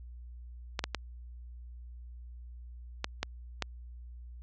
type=clicks; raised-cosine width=0.2 ms; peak=-13 dBFS; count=6; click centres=0.792 / 0.84 / 0.947 / 3.044 / 3.23 / 3.623 s; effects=added 60 Hz sine -44 dBFS peak until 4.42 s + low-pass 6000 Hz 12 dB/octave